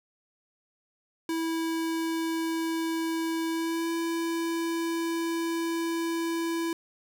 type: tone with pitch glide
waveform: square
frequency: 327.2 to 332.7 Hz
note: E4 to E4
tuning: -13 to +16 cents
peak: -28 dBFS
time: 1.29-6.73 s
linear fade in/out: 2 ms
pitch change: +29 cents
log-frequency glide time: 3.5-3.91 s
effects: none